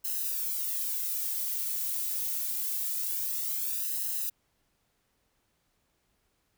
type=noise with flanger; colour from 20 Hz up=violet; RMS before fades=-32 dBFS; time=0.04-4.3 s; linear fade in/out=10 ms; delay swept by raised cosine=0.86 to 2.56 ms; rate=0.25 Hz; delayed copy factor=-0.9; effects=pink hiss -74 dBFS RMS until 6.57 s